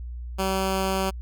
10% pulse tone, 191.2 Hz, G3, 43 cents flat, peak -15 dBFS, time 0.38-1.11 s, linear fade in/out 20 ms, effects added 60 Hz sine -32 dBFS peak until 1.21 s

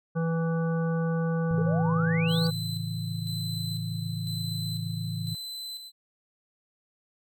harmonic tone, 164.81 Hz, E3, in tune, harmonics 1 / 3 / 5 / 7 / 9, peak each -25 / -32 / -42 / -41 / -41 dBFS, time 0.15-2.51 s, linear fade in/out 20 ms
sine chord, A major, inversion none, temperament equal, 110 / 138.59 / 164.81 Hz, A2 / C#3 / E3, 0 / 0 / 0 cents, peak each -33 / -37 / -33 dBFS, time 1.51-5.35 s, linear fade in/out 0 ms
sine exponential sweep, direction up, 415.3 to 4699 Hz, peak -31 dBFS, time 1.58-2.47 s, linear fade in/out 0 ms
40% pulse tone with tremolo, 4032 Hz, B7, 35 cents sharp, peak -34 dBFS, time 2.27-5.92 s, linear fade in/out 50 ms, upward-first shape square, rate 1 Hz, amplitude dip 50%
effects none

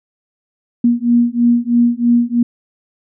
sine beating tone pair, 236.8 / 239.9 Hz, A#3 / A#3, +27 / +50 cents, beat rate 3.1 Hz, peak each -13 dBFS, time 0.84-2.43 s, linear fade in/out 5 ms, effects none

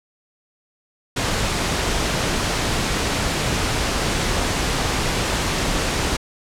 pink noise, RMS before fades -21 dBFS, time 1.16-6.17 s, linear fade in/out 10 ms, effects low-pass 8000 Hz 12 dB/octave

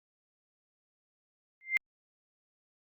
sine tone with exponential growth, 2093 Hz, C7, in tune, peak -20 dBFS, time 1.61-1.77 s, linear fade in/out 0 ms, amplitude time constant 33 ms, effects Opus 48 kbps

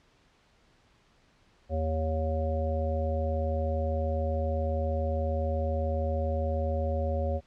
harmonic tone, 79.2 Hz, D#2, 31 cents sharp, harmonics 1 / 3 / 5 / 7 / 9, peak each -28 / -38 / -40 / -32 / -38 dBFS, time 1.69-7.41 s, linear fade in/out 50 ms, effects pink hiss -64 dBFS RMS until 7.46 s + low-pass 5000 Hz 12 dB/octave

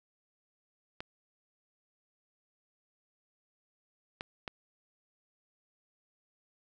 clicks, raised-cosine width 0.3 ms, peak -23 / -21 / -21 dBFS, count 3, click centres 1.005 / 4.209 / 4.478 s, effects none

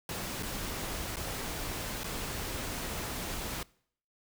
pink noise with dropouts, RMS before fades -37 dBFS, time 0.09-3.63 s, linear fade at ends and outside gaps 2 ms, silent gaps 0.427-0.431 / 1.159-1.168 / 2.035-2.042 s, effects noise-tail reverb RT60 0.6 s tail -23 dB re dry

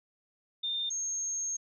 sine tone pair in turn, 3615 / 6467 Hz, A7 / G#8, +46 / -47 cents, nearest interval minor seventh, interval 1007 cents, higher second, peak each -30 / -31 dBFS, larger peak first, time 0.63-0.9 / 0.9-1.57 s, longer second, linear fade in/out 10 ms, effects none

